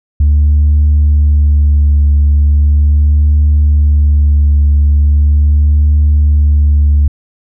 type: tone with vibrato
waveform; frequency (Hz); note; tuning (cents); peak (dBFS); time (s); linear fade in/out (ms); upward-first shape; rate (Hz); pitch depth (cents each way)
sine; 73.42; D2; 0; -3; 0.2-7.08; 5; triangle; 0.39; 24
effects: tanh soft clip ceiling -3 dBFS